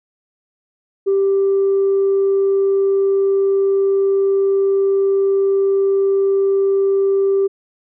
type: tone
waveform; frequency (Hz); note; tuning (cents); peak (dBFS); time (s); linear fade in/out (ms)
sine; 392; G4; 0; -11; 1.06-7.48; 20
effects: tanh soft clip ceiling -9 dBFS